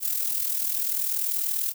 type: noise with amplitude modulation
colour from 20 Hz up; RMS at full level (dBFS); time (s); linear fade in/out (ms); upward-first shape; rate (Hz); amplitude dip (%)
violet; -24; 0-1.74; 50; sine; 40.4; 60
effects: none